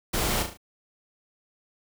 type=noise with echo; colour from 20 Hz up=pink; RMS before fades=-27 dBFS; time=0.13-0.43 s; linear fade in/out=10 ms; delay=36 ms; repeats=4; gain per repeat=-6 dB; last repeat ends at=0.574 s; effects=none